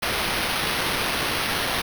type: noise with sample-and-hold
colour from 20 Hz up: white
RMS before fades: -25 dBFS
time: 0.02-1.82 s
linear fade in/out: 10 ms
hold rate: 7350 Hz
effects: none